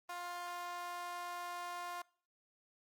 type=tone with high-pass filter; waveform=sawtooth; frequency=351.8 Hz; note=F4; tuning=13 cents sharp; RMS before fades=-44 dBFS; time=0.09-2.02 s; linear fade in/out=5 ms; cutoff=890 Hz; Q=3.5; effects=noise-tail reverb RT60 0.5 s tail -24 dB re dry + Opus 24 kbps